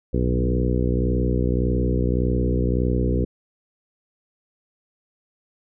harmonic tone with a mistuned harmonic, 61.74 Hz, B1, in tune, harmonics 1 / 2 / 3 / 4 / 5 / 6 / 7 / 8, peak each -22 / -25 / -27 / -28 / -29 / -30 / -30 / -31 dBFS, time 0.13-3.25 s, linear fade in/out 10 ms, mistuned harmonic 2, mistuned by -21 cents, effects none

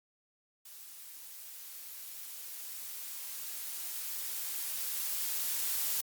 blue noise with level ramp, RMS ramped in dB -50 to -32 dBFS, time 0.65-6.01 s, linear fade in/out 5 ms, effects Opus 48 kbps

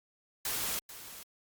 white noise with echo, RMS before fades -34 dBFS, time 0.45-0.79 s, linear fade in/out 2 ms, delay 440 ms, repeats 1, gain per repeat -13 dB, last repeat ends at 1.23 s, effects Opus 48 kbps

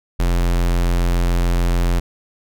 square tone, 43.48 Hz, F1, 7 cents flat, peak -15 dBFS, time 0.19-2 s, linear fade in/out 10 ms, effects none

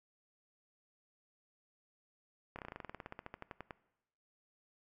slowing click train, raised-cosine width 0.5 ms, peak -29 dBFS, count 21, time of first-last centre 2.56-3.708 s, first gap 28 ms, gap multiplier 1.07, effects noise-tail reverb RT60 0.9 s tail -19 dB re dry

